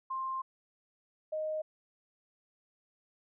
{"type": "tone pair in turn", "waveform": "sine", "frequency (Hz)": [1054, 621.5], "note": ["C6", "D#5"], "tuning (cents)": [12, -2], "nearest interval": "major sixth", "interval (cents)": 914, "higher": "first", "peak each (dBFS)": [-33, -32], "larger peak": "second", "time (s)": [[0.1, 0.42], [1.32, 1.62]], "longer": "first", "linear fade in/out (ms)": 10, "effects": []}